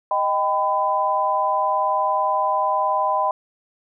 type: chord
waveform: sine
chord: Eb augmented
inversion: none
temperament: equal with one note detuned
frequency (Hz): 622.3 / 784 / 1005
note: Eb5 / G5 / B5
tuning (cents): 0 / 0 / +30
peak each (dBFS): -24 / -23 / -20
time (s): 0.11-3.31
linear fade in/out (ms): 2
effects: none